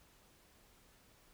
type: silence
effects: pink hiss -66 dBFS RMS until 1.33 s